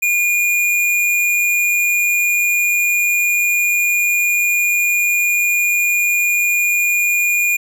square tone, 2429 Hz, D#7, 42 cents flat, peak -14 dBFS, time 0.02-7.57 s, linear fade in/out 10 ms, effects none

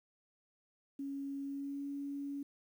sine tone with pitch glide, 277.2 to 281.6 Hz, C#4 to C#4, 0 to +27 cents, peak -38 dBFS, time 0.99-2.43 s, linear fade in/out 5 ms, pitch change +27 cents, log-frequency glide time 1.42-1.88 s, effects 11-bit

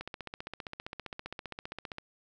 click train, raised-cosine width 0.3 ms, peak -23 dBFS, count 31, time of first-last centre 0.01-1.984 s, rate 15.2 Hz, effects none

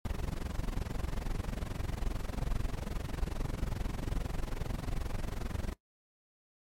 brown noise with amplitude modulation, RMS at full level -31 dBFS, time 0.05-5.73 s, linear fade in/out 0 ms, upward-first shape sine, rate 22.4 Hz, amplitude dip 90%, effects noise-tail reverb RT60 0.1 s tail -18 dB re dry + MP3 64 kbps

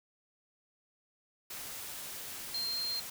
sine tone in noise, 4186 Hz, C8, in tune, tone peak -33 dBFS, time 2.54-3 s, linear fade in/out 5 ms, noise white, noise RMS -43 dBFS, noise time 1.5-3.1 s, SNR +7 dB, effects none

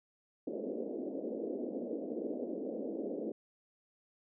pink band-pass noise, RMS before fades -39 dBFS, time 0.47-3.32 s, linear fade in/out 2 ms, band 230 to 570 Hz, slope 48 dB/octave, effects none

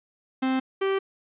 45% pulse tone pair in turn, 261.6 / 388.4 Hz, C4 / G4, 0 / -16 cents, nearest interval perfect fifth, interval 684 cents, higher second, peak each -22 dBFS, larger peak neither, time 0.42-0.6 / 0.81-0.99 s, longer neither, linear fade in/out 10 ms, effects resampled to 8000 Hz + 10-bit

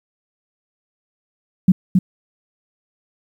sine tone with echo, 185 Hz, F#3, in tune, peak -6 dBFS, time 1.68-1.72 s, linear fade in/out 5 ms, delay 270 ms, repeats 1, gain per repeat -3 dB, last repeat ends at 1.99 s, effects 8-bit

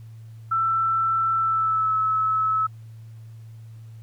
sine tone with pitch glide, 1333 to 1298 Hz, E6 to E6, +19 to -27 cents, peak -19 dBFS, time 0.51-2.67 s, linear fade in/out 10 ms, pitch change -46 cents, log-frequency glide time 1.37-1.95 s, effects added 112 Hz sine -39 dBFS peak until 4.02 s + pink hiss -62 dBFS RMS until 4.02 s

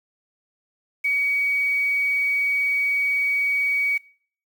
sine tone with quantisation, 2259 Hz, C#7, 32 cents sharp, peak -19 dBFS, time 1.04-3.98 s, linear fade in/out 10 ms, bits 7, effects noise-tail reverb RT60 0.5 s tail -22 dB re dry

